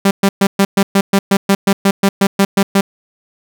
sawtooth tone bursts, 196.9 Hz, G3, 8 cents sharp, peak -4 dBFS, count 16, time 0.05-2.81 s, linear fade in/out 5 ms, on 60 ms, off 120 ms, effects none

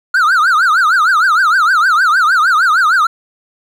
triangle tone with vibrato, 1380 Hz, F6, 21 cents flat, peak -6 dBFS, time 0.14-3.07 s, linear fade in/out 5 ms, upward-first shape triangle, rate 6.5 Hz, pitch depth 270 cents each way, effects 8-bit

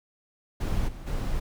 brown noise with level steps, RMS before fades -26 / -38 / -28 dBFS, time 0.6-1.4 s, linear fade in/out 10 ms, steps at 0.87 / 1.06 s, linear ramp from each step 20 ms, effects none

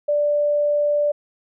sine tone, 587.3 Hz, D5, in tune, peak -16 dBFS, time 0.08-1.12 s, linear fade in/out 10 ms, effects none

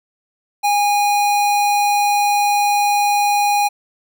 square tone, 820 Hz, G#5, 22 cents flat, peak -14 dBFS, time 0.63-3.69 s, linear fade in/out 20 ms, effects none

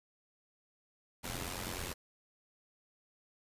pink noise with amplitude modulation, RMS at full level -37 dBFS, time 1.23-1.94 s, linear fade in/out 20 ms, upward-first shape sine, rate 89.3 Hz, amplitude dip 75%, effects resampled to 32000 Hz

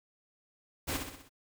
pink noise with echo, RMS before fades -34 dBFS, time 0.87-0.98 s, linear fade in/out 20 ms, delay 63 ms, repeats 5, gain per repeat -5 dB, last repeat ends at 1.295 s, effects none

